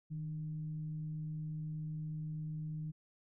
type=tone with frequency modulation; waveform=sine; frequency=155.56 Hz; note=D#3; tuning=in tune; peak=-38 dBFS; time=0.1-2.92 s; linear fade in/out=20 ms; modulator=143 Hz; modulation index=0.21; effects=none